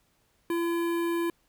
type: tone with notch filter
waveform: square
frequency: 339 Hz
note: E4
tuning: 49 cents sharp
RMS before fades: -28 dBFS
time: 0.5-1.3 s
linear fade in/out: 2 ms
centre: 5600 Hz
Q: 0.64
effects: pink hiss -69 dBFS RMS until 1.48 s